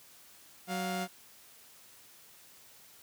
sawtooth tone pair together, 186.47 / 704 Hz, F#3 / F5, +14 / +14 cents, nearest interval octave + major seventh, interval 2300 cents, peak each -31 / -32 dBFS, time 0.67-1.08 s, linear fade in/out 50 ms, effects white hiss -57 dBFS RMS until 3.02 s + high-pass 60 Hz 12 dB/octave

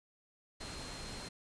sine tone in noise, 4186 Hz, C8, in tune, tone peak -51 dBFS, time 0.6-1.29 s, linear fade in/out 10 ms, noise pink, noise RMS -45 dBFS, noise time 0.6-1.29 s, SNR -9 dB, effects resampled to 22050 Hz

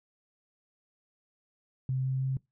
sine tone with pitch steps, 130.81 / 131.72 / 132.64 Hz, C3 / C3 / C3, 0 / +12 / +24 cents, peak -27 dBFS, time 1.89-2.37 s, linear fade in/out 2 ms, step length 160 ms, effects noise-tail reverb RT60 0.2 s tail -23 dB re dry

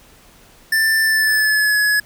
square tone with pitch glide, 1775 to 1692.9 Hz, A6 to G#6, +15 to +33 cents, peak -14 dBFS, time 0.72-2 s, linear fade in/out 5 ms, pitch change -82 cents, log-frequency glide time 1.03-1.78 s, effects pink hiss -48 dBFS RMS until 2.05 s

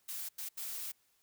blue noise bursts at uneven times, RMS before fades -41 dBFS, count 3, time 0.08-0.29 / 0.38-0.49 / 0.57-0.92 s, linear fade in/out 10 ms, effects white hiss -73 dBFS RMS until 1.22 s

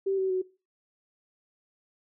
sine tone with pitch steps, 388.5 / 380.1 / 371.8 Hz, G4 / F#4 / F#4, -16 / +47 / +8 cents, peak -24 dBFS, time 0.06-0.42 s, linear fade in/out 10 ms, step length 120 ms, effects noise-tail reverb RT60 0.3 s tail -20 dB re dry

